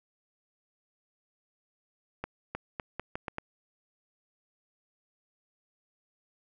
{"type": "accelerating click train", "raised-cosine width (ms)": 0.5, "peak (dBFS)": -19, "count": 7, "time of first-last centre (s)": [2.24, 3.384], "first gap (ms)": 310, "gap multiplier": 0.8, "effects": []}